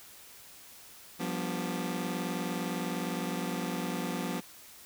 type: chord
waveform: sawtooth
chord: G dominant seventh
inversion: third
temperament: just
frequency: 176.4 / 196 / 245 / 294 Hz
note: F3 / G3 / B3 / D4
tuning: +18 / 0 / -14 / +2 cents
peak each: -32 / -35 / -33 / -36 dBFS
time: 1.19-4.41 s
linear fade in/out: 20 ms
effects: white hiss -52 dBFS RMS until 4.85 s